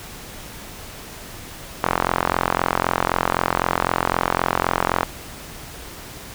sawtooth tone with band-pass filter, 43.89 Hz, F1, 9 cents sharp, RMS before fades -22 dBFS, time 1.83-5.05 s, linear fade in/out 10 ms, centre 1100 Hz, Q 1.7, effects pink hiss -37 dBFS RMS until 6.34 s

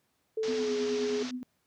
sine tone with pitch glide, 440 to 418 Hz, A4 to G#4, 0 to +11 cents, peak -28 dBFS, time 0.37-1.23 s, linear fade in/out 5 ms, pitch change -89 cents, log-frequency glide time 0.53-0.73 s
white low-pass noise, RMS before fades -42 dBFS, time 0.43-1.31 s, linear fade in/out 2 ms, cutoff 6100 Hz, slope 48 dB/octave
sine tone with tremolo, 251.2 Hz, B3, 30 cents sharp, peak -31 dBFS, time 0.48-1.43 s, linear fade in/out 0 ms, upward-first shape triangle, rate 9.5 Hz, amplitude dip 70%
effects pink hiss -74 dBFS RMS until 1.66 s + high-pass 100 Hz 12 dB/octave

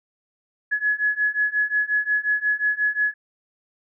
sine beating tone pair, 1691 / 1696.6 Hz, G#6 / G#6, +31 / +36 cents, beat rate 5.6 Hz, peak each -23 / -22 dBFS, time 0.71-3.14 s, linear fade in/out 20 ms, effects none

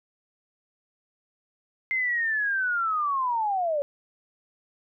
sine linear sweep, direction down, 2097 to 554.4 Hz, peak -23 dBFS, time 1.91-3.82 s, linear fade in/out 0 ms, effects none

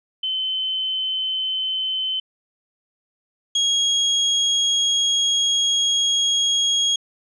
sine / 35% pulse tone pair in turn, 3061 / 3289 Hz, G7 / G#7, -42 / -18 cents, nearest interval minor second, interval 124 cents, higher second, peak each -21 / -15 dBFS, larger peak second, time 0.23-2.2 / 3.55-6.96 s, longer second, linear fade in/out 5 ms, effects resampled to 24000 Hz

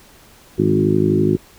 harmonic tone with a mistuned harmonic, 51.91 Hz, G#1, in tune, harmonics 2 / 3 / 4 / 5 / 6 / 7 / 8, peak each -23 / -20 / -21 / -23 / -20 / -17 / -28 dBFS, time 0.58-1.37 s, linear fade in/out 10 ms, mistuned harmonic 3, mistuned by +28 cents, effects pink hiss -47 dBFS RMS until 1.58 s

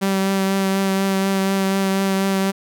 sawtooth tone with vibrato, 193.6 Hz, G3, 21 cents flat, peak -13 dBFS, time 0.01-2.52 s, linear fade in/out 20 ms, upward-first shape triangle, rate 4.1 Hz, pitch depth 17 cents each way, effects none

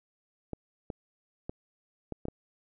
clicks, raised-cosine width 2 ms, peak -22 dBFS, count 6, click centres 0.533 / 0.902 / 1.495 / 2.123 / 2.254 / 2.284 s, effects none

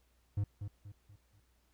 triangle tone with echo, 101.5 Hz, G#2, 39 cents flat, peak -28 dBFS, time 0.37-0.44 s, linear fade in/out 5 ms, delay 240 ms, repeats 4, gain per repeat -8 dB, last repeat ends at 1.4 s, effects added 60 Hz sine -70 dBFS peak until 1.73 s + pink hiss -75 dBFS RMS until 1.73 s

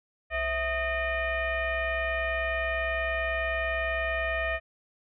sine tone with frequency modulation, 1244.5 Hz, D#6, in tune, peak -26 dBFS, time 0.3-4.6 s, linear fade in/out 50 ms, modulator 590 Hz, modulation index 1.9, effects none

